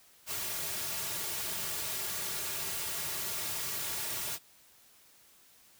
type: noise with comb filter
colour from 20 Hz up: white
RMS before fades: -36 dBFS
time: 0.26-4.39 s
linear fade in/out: 50 ms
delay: 3.9 ms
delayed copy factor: -0.75
effects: white hiss -61 dBFS RMS until 5.79 s

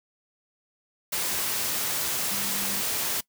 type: tone in noise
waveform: sine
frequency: 198.4 Hz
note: G3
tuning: 21 cents sharp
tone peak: -39 dBFS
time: 2.31-2.81 s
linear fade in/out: 10 ms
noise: white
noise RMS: -28 dBFS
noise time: 1.12-3.21 s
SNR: -14 dB
effects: noise-tail reverb RT60 0.1 s tail -21 dB re dry + high-pass 80 Hz 12 dB/octave

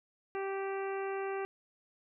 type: harmonic tone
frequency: 390 Hz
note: G4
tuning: 9 cents flat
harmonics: 1 / 2 / 3 / 4 / 5 / 6 / 7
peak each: -35 / -41 / -45 / -47 / -49 / -51 / -52 dBFS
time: 0.35-1.45 s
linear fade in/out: 0 ms
effects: none

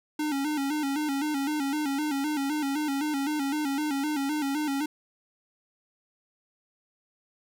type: tone with vibrato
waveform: square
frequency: 289 Hz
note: D4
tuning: 28 cents flat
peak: -27 dBFS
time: 0.19-4.86 s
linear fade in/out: 5 ms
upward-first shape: square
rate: 3.9 Hz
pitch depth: 83 cents each way
effects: none

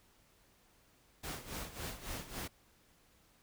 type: noise with tremolo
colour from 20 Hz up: pink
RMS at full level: -41 dBFS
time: 1.23-2.48 s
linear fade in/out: 10 ms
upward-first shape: sine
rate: 3.6 Hz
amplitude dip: 75%
effects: pink hiss -68 dBFS RMS until 3.42 s

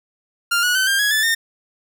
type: tone with pitch steps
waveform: sawtooth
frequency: 1396.9 / 1460.4 / 1526.9 / 1596.3 / 1668.9 / 1744.8 / 1824.2 Hz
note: F6 / F#6 / G6 / G6 / G#6 / A6 / A#6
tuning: 0 / -23 / -46 / +31 / +8 / -15 / -38 cents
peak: -12 dBFS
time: 0.51-1.35 s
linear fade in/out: 10 ms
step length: 120 ms
effects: none

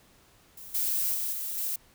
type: noise with level steps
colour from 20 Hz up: violet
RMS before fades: -45 / -28 / -31 / -34 / -31 dBFS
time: 0.57-1.76 s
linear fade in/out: 5 ms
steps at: 0.74 / 1.14 / 1.32 / 1.57 s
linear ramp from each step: 10 ms
effects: pink hiss -60 dBFS RMS until 1.94 s

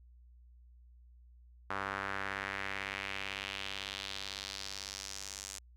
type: tone with band-pass filter sweep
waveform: sawtooth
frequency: 98 Hz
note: G2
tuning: in tune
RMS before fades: -41 dBFS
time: 1.7-5.59 s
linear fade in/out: 5 ms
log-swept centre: 1300 to 7100 Hz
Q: 2.1
effects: added 60 Hz sine -56 dBFS peak until 5.76 s

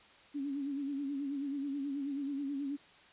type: tone with vibrato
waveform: sine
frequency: 280 Hz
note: C#4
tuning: 18 cents sharp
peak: -34 dBFS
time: 0.34-2.77 s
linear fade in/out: 20 ms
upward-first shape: sine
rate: 9.3 Hz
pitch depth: 67 cents each way
effects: white hiss -59 dBFS RMS until 3.12 s + resampled to 8000 Hz

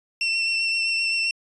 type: tone with vibrato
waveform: 30% pulse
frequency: 2701 Hz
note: E7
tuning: 42 cents sharp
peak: -18 dBFS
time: 0.21-1.31 s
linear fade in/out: 2 ms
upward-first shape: sine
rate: 7.7 Hz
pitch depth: 17 cents each way
effects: resampled to 22050 Hz

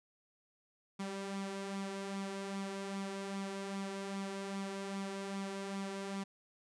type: tone with flanger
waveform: sawtooth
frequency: 196 Hz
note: G3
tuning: in tune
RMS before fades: -41 dBFS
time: 0.99-6.24 s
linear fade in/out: 10 ms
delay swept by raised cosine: 0.86 to 3.26 ms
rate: 2.5 Hz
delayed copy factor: +0.5
effects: resampled to 22050 Hz

